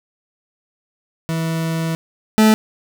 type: tone pair in turn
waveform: 40% pulse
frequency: 163.1 / 217.2 Hz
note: E3 / A3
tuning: -18 / -22 cents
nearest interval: perfect fourth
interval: 496 cents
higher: second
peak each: -18 / -8 dBFS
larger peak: second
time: 1.29-1.95 / 2.38-2.54 s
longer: first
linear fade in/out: 0 ms
effects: none

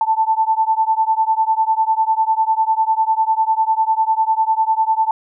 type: beating tone pair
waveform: sine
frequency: 880 / 890 Hz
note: A5 / A5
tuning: 0 / +20 cents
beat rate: 10 Hz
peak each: -16 / -17 dBFS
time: 0.01-5.11 s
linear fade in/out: 2 ms
effects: none

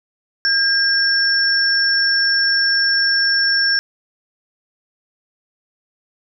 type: tone pair together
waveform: sine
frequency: 1612 / 5422 Hz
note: G6 / E8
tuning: +48 / +48 cents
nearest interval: octave + major sixth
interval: 2100 cents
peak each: -16 dBFS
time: 0.45-3.79 s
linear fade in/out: 0 ms
effects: none

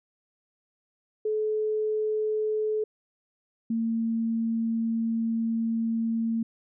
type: tone pair in turn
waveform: sine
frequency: 430 / 227.3 Hz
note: A4 / A#3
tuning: -40 / -43 cents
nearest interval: major seventh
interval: 1103 cents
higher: first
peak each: -24 dBFS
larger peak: neither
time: 1.25-2.84 / 3.7-6.43 s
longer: second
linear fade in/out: 5 ms
effects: none

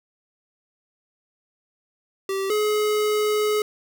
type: tone pair in turn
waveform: square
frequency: 388.1 / 423.3 Hz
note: G4 / G#4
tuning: -17 / +33 cents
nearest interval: major second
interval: 150 cents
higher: second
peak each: -24 / -20 dBFS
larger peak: second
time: 2.29-2.5 / 2.5-3.62 s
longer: second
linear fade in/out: 2 ms
effects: none

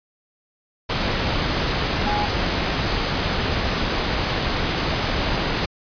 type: tone in noise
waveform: sine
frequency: 831 Hz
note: G#5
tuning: 1 cent sharp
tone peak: -22 dBFS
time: 2.06-2.26 s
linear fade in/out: 10 ms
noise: pink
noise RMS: -22 dBFS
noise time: 0.89-5.66 s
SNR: -3 dB
effects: resampled to 11025 Hz

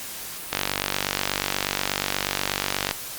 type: click train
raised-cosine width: 0.2 ms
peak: -4 dBFS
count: 116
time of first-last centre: 0.53-2.911 s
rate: 48.3 Hz
effects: white hiss -35 dBFS RMS until 3.18 s + Opus 48 kbps

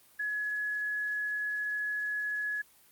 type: tone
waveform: sine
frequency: 1691 Hz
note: G#6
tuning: 31 cents sharp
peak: -30 dBFS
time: 0.19-2.62 s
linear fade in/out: 10 ms
effects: white hiss -61 dBFS RMS until 2.91 s + Opus 32 kbps

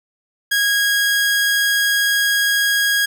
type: tone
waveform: sawtooth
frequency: 1643 Hz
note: G#6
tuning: 19 cents flat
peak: -11 dBFS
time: 0.51-3.06 s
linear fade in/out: 10 ms
effects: none

